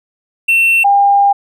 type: tone pair in turn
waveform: triangle / sine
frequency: 2700 / 802.7 Hz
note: E7 / G5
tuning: +41 / +41 cents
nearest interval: octave + major sixth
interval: 2100 cents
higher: first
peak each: -6 dBFS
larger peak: neither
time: 0.48-0.84 / 0.84-1.33 s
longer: second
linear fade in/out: 10 ms
effects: none